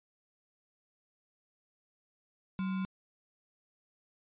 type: tone with sample-and-hold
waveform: sine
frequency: 189.1 Hz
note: F#3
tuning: 38 cents sharp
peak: -31 dBFS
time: 2.59-2.85 s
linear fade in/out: 0 ms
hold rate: 1225 Hz
effects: resampled to 8000 Hz